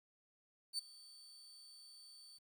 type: tone with ADSR envelope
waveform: 35% pulse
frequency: 4534 Hz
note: C#8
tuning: 38 cents sharp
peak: -34 dBFS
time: 0.73-2.39 s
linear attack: 54 ms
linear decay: 13 ms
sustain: -21 dB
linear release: 21 ms
effects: 12-bit